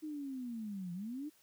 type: linear two-way sweep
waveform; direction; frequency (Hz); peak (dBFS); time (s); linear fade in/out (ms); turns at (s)
sine; down then up; 313.9 to 170.2 to 311.9; -39; 0.02-1.3; 20; 0.93
effects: white hiss -68 dBFS RMS until 1.42 s